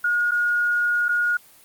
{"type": "tone with dropouts", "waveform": "sine", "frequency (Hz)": 1437, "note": "F6", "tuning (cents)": 49, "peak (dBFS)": -18, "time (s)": [0.04, 1.37], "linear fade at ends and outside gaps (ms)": 5, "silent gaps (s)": [[0.311, 0.317], [1.084, 1.09]], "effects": ["white hiss -51 dBFS RMS until 1.64 s", "Opus 32 kbps"]}